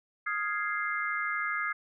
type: chord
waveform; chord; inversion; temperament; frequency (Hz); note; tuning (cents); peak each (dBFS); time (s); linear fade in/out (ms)
sine; F minor seventh; third; equal; 1244.5 / 1396.9 / 1661.2 / 2093; Eb6 / F6 / Ab6 / C7; 0 / 0 / 0 / 0; -34 / -37 / -34 / -34; 0.26-1.73; 10
effects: none